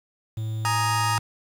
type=tone; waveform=triangle; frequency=110 Hz; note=A2; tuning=in tune; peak=-24 dBFS; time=0.37-1.19 s; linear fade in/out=5 ms
type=chord; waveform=sawtooth; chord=Ab suspended second; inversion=none; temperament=just; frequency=830.6 / 934.4 / 1245.9 Hz; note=Ab5 / Bb5 / Eb6; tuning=0 / +4 / +2 cents; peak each=-26 / -21 / -22 dBFS; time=0.65-1.18 s; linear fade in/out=0 ms
effects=low-pass 12000 Hz 12 dB/octave + 8-bit